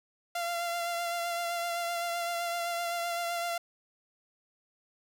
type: tone with vibrato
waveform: sawtooth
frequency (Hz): 688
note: F5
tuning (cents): -26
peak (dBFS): -27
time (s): 0.35-3.58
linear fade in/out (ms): 5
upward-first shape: sine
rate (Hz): 7.8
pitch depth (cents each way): 21
effects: none